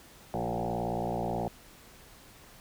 sine tone with frequency modulation, 457.9 Hz, A#4, 31 cents flat, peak -29 dBFS, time 0.34-1.48 s, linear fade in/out 0 ms, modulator 58.5 Hz, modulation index 6.2, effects pink hiss -54 dBFS RMS until 2.6 s

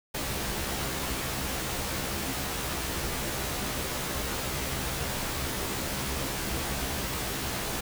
pink noise with comb filter, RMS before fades -32 dBFS, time 0.14-7.81 s, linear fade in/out 10 ms, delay 15 ms, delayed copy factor +0.85, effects none

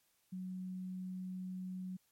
sine tone, 185 Hz, F#3, in tune, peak -40 dBFS, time 0.32-1.97 s, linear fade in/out 10 ms, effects white hiss -75 dBFS RMS until 2.11 s + MP3 64 kbps

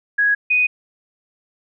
sine tone pair in turn, 1661.2 / 2489 Hz, G#6 / D#7, 0 / 0 cents, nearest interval perfect fifth, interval 700 cents, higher second, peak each -13 dBFS, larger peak neither, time 0.18-0.35 / 0.5-0.67 s, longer neither, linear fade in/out 10 ms, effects none

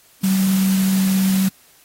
sine tone in noise, 191 Hz, G3, 45 cents flat, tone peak -14 dBFS, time 0.23-1.49 s, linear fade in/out 10 ms, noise white, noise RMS -28 dBFS, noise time 0.23-1.49 s, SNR +11 dB, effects white hiss -52 dBFS RMS until 1.84 s + AAC 48 kbps

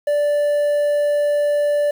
triangle tone with quantisation, 585 Hz, D5, 7 cents flat, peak -13 dBFS, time 0.07-1.91 s, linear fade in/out 5 ms, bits 7, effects none

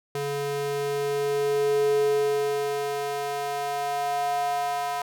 square tone with high-pass filter sweep, 142.2 Hz, C#3, 45 cents sharp, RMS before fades -26 dBFS, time 0.15-5.02 s, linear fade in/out 2 ms, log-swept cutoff 290 to 810 Hz, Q 5.2, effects none

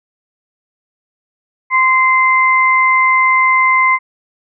sine tone pair together, 1040 / 2077 Hz, C6 / C7, -11 / -13 cents, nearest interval octave, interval 1198 cents, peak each -11 dBFS, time 1.7-3.99 s, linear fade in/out 50 ms, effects none

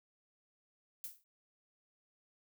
violet noise with exponential decay, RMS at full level -40 dBFS, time 1.04-1.24 s, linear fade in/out 1 ms, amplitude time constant 42 ms, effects none

